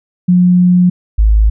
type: tone pair in turn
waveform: sine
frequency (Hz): 179.3 / 53.31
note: F3 / G#1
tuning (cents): +46 / +46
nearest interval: octave + major sixth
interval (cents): 2100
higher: first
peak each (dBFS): -5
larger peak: neither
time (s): 0.28-0.9 / 1.18-1.5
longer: first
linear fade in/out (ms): 10
effects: none